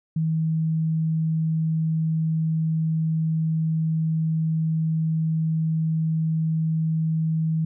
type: tone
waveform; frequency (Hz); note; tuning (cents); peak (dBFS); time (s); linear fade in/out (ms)
sine; 160; D#3; +49; -20; 0.16-7.65; 5
effects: none